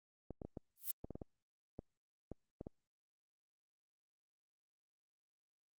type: clicks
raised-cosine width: 2 ms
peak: -32 dBFS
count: 12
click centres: 0.307 / 0.418 / 0.45 / 0.572 / 1.045 / 1.107 / 1.155 / 1.218 / 1.791 / 2.317 / 2.611 / 2.669 s
type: noise with exponential growth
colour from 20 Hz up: violet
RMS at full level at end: -35 dBFS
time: 0.76-0.91 s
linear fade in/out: 1 ms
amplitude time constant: 31 ms
effects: Opus 32 kbps

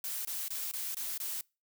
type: noise bursts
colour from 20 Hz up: blue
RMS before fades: -37 dBFS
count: 6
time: 0.04-1.41 s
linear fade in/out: 2 ms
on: 210 ms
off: 22 ms
effects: noise-tail reverb RT60 0.3 s tail -26 dB re dry

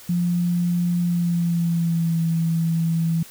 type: tone with pitch glide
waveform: sine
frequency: 174.61 to 164.81 Hz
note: F3 to E3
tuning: 0 to 0 cents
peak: -18 dBFS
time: 0.09-3.23 s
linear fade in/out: 5 ms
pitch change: -100 cents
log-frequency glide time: 1-2.21 s
effects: white hiss -44 dBFS RMS until 3.3 s

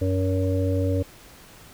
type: harmonic tone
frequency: 93.9 Hz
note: F#2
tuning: 26 cents sharp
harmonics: 1 / 3 / 5 / 6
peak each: -22 / -27 / -29 / -30 dBFS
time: 0.01-1.03 s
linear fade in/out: 10 ms
effects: pink hiss -48 dBFS RMS until 1.73 s

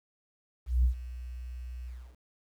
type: tone with ADSR envelope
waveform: sine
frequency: 61.74 Hz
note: B1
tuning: in tune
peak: -18 dBFS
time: 0.66-2.17 s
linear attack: 180 ms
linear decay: 100 ms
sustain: -19 dB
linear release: 300 ms
effects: tanh soft clip ceiling -18 dBFS + 10-bit

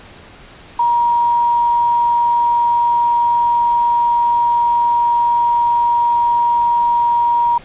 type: tone with quantisation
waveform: sine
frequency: 949 Hz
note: A#5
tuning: 31 cents sharp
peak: -11 dBFS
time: 0.79-7.58 s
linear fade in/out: 5 ms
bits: 6
effects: pink hiss -40 dBFS RMS until 7.64 s + resampled to 8000 Hz

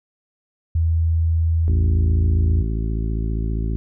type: tone with pitch glide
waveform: sine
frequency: 82 to 82.48 Hz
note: E2 to E2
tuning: -9 to +2 cents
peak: -15 dBFS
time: 0.75-2.62 s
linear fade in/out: 5 ms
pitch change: +11 cents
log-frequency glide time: 1.43-2.08 s
type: harmonic tone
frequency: 55 Hz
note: A1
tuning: in tune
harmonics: 1 / 2 / 3 / 4 / 5 / 6 / 7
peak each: -21 / -27 / -31 / -33 / -35 / -37 / -38 dBFS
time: 1.68-3.76 s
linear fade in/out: 0 ms
effects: none

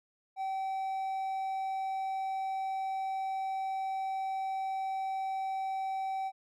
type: tone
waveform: triangle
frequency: 769 Hz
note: G5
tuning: 33 cents flat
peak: -30 dBFS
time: 0.36-6.32 s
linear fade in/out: 50 ms
effects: none

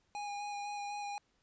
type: tone with vibrato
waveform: square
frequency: 819 Hz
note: G#5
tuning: 24 cents flat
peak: -39 dBFS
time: 0.15-1.18 s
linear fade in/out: 0 ms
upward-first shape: square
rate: 4 Hz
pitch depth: 11 cents each way
effects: pink hiss -75 dBFS RMS until 1.42 s + resampled to 16000 Hz

